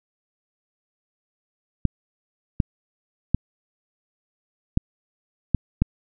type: clicks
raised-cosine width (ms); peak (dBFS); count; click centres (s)
5; -5; 6; 1.853 / 2.602 / 3.346 / 4.774 / 5.547 / 5.82
effects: none